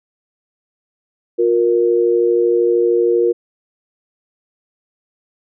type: tone pair together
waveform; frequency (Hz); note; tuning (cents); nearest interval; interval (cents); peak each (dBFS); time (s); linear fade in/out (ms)
sine; 356.1 / 469; F4 / A#4; +34 / +11; perfect fourth; 477; -14; 1.38-3.33; 20
effects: none